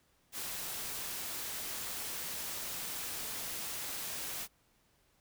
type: noise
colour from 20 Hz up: white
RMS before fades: -40 dBFS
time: 0.32-4.48 s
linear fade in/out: 50 ms
effects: pink hiss -71 dBFS RMS until 5.2 s